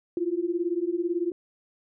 sine beating tone pair, 336 / 354 Hz, E4 / F4, +33 / +23 cents, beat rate 18 Hz, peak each -28 / -27 dBFS, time 0.17-1.32 s, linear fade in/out 2 ms, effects none

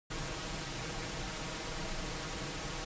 pink noise with comb filter, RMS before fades -39 dBFS, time 0.1-2.85 s, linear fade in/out 10 ms, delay 6.3 ms, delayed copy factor +0.6, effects resampled to 16000 Hz

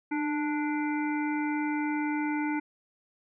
harmonic tone with a mistuned harmonic, 293.7 Hz, D4, in tune, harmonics 1 / 3 / 5 / 7 / 8, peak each -28 / -35 / -39 / -39 / -43 dBFS, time 0.11-2.6 s, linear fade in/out 10 ms, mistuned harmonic 1, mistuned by +40 cents, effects none

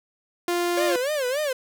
sawtooth tone, 349.2 Hz, F4, in tune, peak -18 dBFS, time 0.48-0.96 s, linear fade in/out 2 ms
45% pulse tone with vibrato, 550 Hz, C#5, 14 cents flat, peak -23 dBFS, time 0.77-1.53 s, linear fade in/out 5 ms, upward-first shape sine, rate 3.5 Hz, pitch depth 190 cents each way
effects none

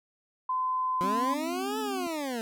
sine tone, 1024 Hz, C6, 38 cents flat, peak -26 dBFS, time 0.49-1.34 s, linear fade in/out 5 ms
20% pulse linear two-way sweep, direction up then down, 174.61 to 440 to 220 Hz, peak -26 dBFS, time 1.01-2.41 s, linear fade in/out 0 ms, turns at 1.79 s
sine tone with vibrato, 263.6 Hz, C4, 13 cents sharp, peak -34 dBFS, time 1.03-2.07 s, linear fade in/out 2 ms, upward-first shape square, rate 16 Hz, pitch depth 35 cents each way
effects none

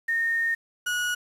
sine / 35% pulse tone pair in turn, 1837 / 1458 Hz, A#6 / F#6, -26 / -26 cents, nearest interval major third, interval 400 cents, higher first, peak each -22 / -23 dBFS, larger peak first, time 0.08-0.55 / 0.86-1.15 s, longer first, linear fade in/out 10 ms, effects resampled to 32000 Hz + 8-bit

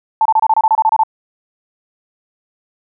sine tone bursts, 880 Hz, A5, in tune, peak -8 dBFS, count 12, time 0.21-1.035 s, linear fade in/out 2 ms, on 44 ms, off 27 ms, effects none

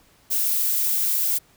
violet noise, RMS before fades -22 dBFS, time 0.3-1.39 s, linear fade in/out 20 ms, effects pink hiss -57 dBFS RMS until 1.56 s

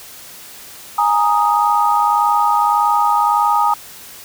sine chord, Ab suspended second, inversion none, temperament equal, 830.6 / 932.3 / 1244.5 Hz, Ab5 / Bb5 / Eb6, 0 / 0 / 0 cents, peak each -16 dBFS, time 0.98-3.74 s, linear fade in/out 5 ms, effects white hiss -37 dBFS RMS until 4.24 s

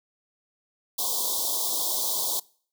white band-stop noise, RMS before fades -27 dBFS, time 0.98-2.4 s, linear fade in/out 10 ms, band 1100 to 3300 Hz, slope 96 dB/octave, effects noise-tail reverb RT60 0.5 s tail -24 dB re dry + high-pass 400 Hz 12 dB/octave

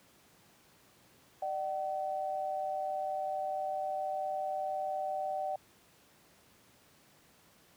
sine tone pair together, 601.2 / 761 Hz, D5 / F#5, +40 / +48 cents, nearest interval major third, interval 408 cents, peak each -37 / -34 dBFS, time 1.42-5.56 s, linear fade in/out 5 ms, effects pink hiss -63 dBFS RMS until 7.76 s + high-pass 100 Hz 12 dB/octave

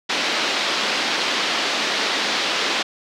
white band-pass noise, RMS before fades -22 dBFS, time 0.09-2.83 s, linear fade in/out 10 ms, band 220 to 4600 Hz, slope 24 dB/octave, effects none

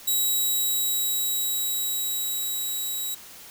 5% pulse tone with level ramp, 3860 Hz, B7, 40 cents flat, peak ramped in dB -13 to -20 dBFS, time 0.07-3.15 s, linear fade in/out 10 ms, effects white hiss -45 dBFS RMS until 3.5 s

